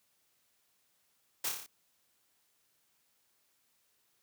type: noise with echo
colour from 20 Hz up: white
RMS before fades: -34 dBFS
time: 1.44-1.49 s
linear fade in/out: 5 ms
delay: 29 ms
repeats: 6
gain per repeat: -3 dB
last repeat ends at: 1.664 s
effects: white hiss -74 dBFS RMS until 4.22 s + high-pass 60 Hz 12 dB/octave